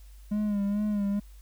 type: tone with vibrato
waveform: triangle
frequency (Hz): 205.5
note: G#3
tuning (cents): -18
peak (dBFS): -23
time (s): 0.31-1.2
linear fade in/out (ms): 10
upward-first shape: sine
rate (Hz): 2.3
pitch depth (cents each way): 50
effects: added 50 Hz sine -46 dBFS peak until 1.41 s + white hiss -62 dBFS RMS until 1.41 s